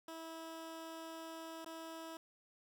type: tone with dropouts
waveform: 15% pulse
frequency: 325.5 Hz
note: E4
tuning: 22 cents flat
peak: -40 dBFS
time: 0.08-2.17 s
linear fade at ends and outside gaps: 2 ms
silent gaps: 1.646-1.661 s
effects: none